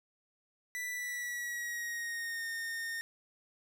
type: tone with pitch glide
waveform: 45% pulse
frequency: 1975.5 to 1832.6 Hz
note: B6 to A#6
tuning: 0 to -30 cents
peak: -36 dBFS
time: 0.75-3.01 s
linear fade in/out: 0 ms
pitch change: -130 cents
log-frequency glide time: 0.93-2.46 s
effects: none